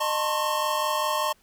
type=tone cluster; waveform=square; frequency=610 / 894 / 1050 / 1095 Hz; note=D#5 / A5 / C6 / C#6; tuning=-34 / +27 / +6 / -22 cents; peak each=-30 dBFS; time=0-1.33 s; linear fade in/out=10 ms; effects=pink hiss -62 dBFS RMS until 1.42 s